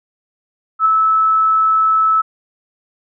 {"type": "tone with ADSR envelope", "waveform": "sine", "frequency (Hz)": 1305, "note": "E6", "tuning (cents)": -18, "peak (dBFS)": -7, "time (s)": [0.79, 2.22], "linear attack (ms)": 65, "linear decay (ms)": 6, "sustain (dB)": -3, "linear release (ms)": 15, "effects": []}